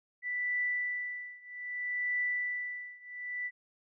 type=tone with tremolo; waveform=sine; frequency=1975.5 Hz; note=B6; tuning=in tune; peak=-28 dBFS; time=0.22-3.51 s; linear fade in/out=50 ms; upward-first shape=triangle; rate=0.63 Hz; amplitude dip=95%; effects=none